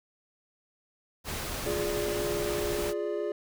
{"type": "noise", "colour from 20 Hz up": "pink", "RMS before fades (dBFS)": -35, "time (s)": [1.24, 2.94], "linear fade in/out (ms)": 50}
{"type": "chord", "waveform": "triangle", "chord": "D diminished", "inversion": "first", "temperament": "equal", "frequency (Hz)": [349.2, 415.3, 587.3], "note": ["F4", "Ab4", "D5"], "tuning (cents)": [0, 0, 0], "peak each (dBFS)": [-32, -30, -33], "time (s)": [1.66, 3.32], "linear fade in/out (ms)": 2}
{"effects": []}